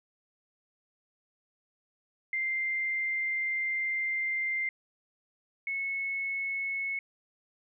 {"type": "tone pair in turn", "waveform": "sine", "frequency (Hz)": [2093, 2196], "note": ["C7", "C#7"], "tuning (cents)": [0, -17], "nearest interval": "minor second", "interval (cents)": 83, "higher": "second", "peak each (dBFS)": [-28, -30], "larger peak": "first", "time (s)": [[2.33, 4.69], [5.67, 6.99]], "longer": "first", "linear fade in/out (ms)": 2, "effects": []}